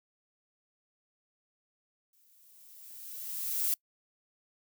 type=noise with exponential growth; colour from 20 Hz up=violet; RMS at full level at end=-28 dBFS; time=2.13-3.74 s; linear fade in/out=2 ms; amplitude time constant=350 ms; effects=noise-tail reverb RT60 0.1 s tail -26 dB re dry